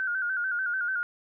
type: tone with vibrato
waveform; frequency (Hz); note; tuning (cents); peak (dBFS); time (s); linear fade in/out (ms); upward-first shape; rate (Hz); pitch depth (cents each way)
sine; 1480; F#6; 0; -26; 0-1.03; 0; square; 6.8; 65
effects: none